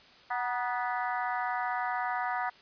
harmonic tone with a mistuned harmonic, 246.9 Hz, B3, in tune, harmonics 3 / 4 / 5 / 6 / 7 / 8, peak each -33 / -35 / -37 / -39 / -40 / -41 dBFS, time 0.3-2.5 s, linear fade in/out 10 ms, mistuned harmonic 4, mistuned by -51 cents, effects white hiss -56 dBFS RMS until 2.61 s + resampled to 11025 Hz

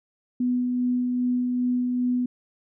sine tone with tremolo, 247.9 Hz, B3, 7 cents sharp, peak -20 dBFS, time 0.4-2.26 s, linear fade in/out 5 ms, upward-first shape sine, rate 2.5 Hz, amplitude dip 25%, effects none

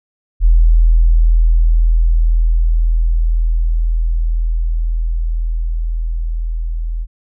sine tone with level ramp, 40.98 Hz, E1, 9 cents flat, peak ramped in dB -5 to -17 dBFS, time 0.4-7.07 s, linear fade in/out 50 ms, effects none

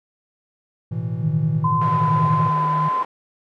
triangle chord, A suspended second, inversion none, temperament equal, 110 / 123.47 / 164.81 Hz, A2 / B2 / E3, 0 / 0 / 0 cents, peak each -25 dBFS, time 0.91-2.5 s, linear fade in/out 10 ms
sine tone with tremolo, 154.5 Hz, D#3, 12 cents flat, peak -18 dBFS, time 1.21-2.89 s, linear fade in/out 10 ms, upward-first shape sine, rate 1.2 Hz, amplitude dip 45%
sine tone with vibrato, 1020 Hz, C6, 44 cents flat, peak -18 dBFS, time 1.64-3.03 s, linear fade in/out 5 ms, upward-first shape sine, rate 1.7 Hz, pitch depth 16 cents each way
pink band-pass noise, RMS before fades -34 dBFS, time 1.81-3.05 s, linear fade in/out 5 ms, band 460 to 1400 Hz, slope 12 dB/octave
effects none

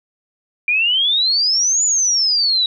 sine exponential two-way sweep, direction up then down, 2369 to 7040 to 3835 Hz, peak -13 dBFS, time 0.68-2.66 s, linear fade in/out 2 ms, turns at 1.84 s, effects none

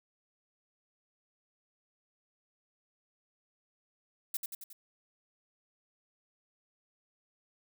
violet noise with echo, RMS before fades -33 dBFS, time 4.34-4.37 s, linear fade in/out 5 ms, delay 90 ms, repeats 4, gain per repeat -4 dB, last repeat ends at 4.73 s, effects none

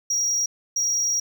triangle tone bursts at uneven times, 5690 Hz, F8, 31 cents sharp, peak -19 dBFS, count 2, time 0.1-0.46 / 0.76-1.2 s, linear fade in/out 5 ms, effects none

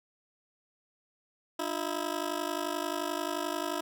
15% pulse ring-modulated tone, 325.6 Hz, E4, 21 cents flat, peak -22 dBFS, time 1.59-3.81 s, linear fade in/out 2 ms, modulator 25.7 Hz, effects none

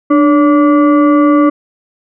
sine tone with frequency modulation, 296.4 Hz, D4, 16 cents sharp, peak -5 dBFS, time 0.1-1.5 s, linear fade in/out 10 ms, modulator 865 Hz, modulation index 0.75, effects none

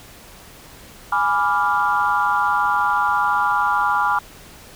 sine chord, G# diminished seventh, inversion none, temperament equal, 830.6 / 987.8 / 1174.7 / 1396.9 Hz, G#5 / B5 / D6 / F6, 0 / 0 / 0 / 0 cents, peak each -21 dBFS, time 1.12-4.19 s, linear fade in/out 5 ms, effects tanh soft clip ceiling -6 dBFS + pink hiss -43 dBFS RMS until 4.75 s

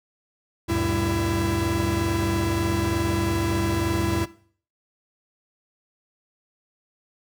45% pulse tone cluster, 75.3 / 97.6 / 120.8 / 197.5 / 333.9 Hz, D2 / G2 / B2 / G3 / E4, +44 / -7 / -38 / +13 / +22 cents, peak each -30 / -27 / -33 / -33 / -24 dBFS, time 0.68-4.26 s, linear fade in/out 20 ms, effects noise-tail reverb RT60 0.5 s tail -18 dB re dry

